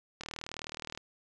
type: click train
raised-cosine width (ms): 0.2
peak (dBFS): -22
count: 31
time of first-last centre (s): 0.21-0.975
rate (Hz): 39.2
effects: resampled to 22050 Hz